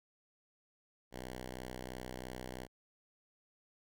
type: tone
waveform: 5% pulse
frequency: 63 Hz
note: B1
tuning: 35 cents sharp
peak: -32 dBFS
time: 1.11-2.68 s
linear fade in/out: 50 ms
effects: none